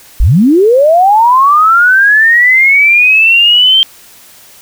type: linear sweep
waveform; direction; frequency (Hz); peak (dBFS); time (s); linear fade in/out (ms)
sine; up; 32.7 to 3159; -3; 0.2-3.83; 0
effects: white hiss -38 dBFS RMS until 4.61 s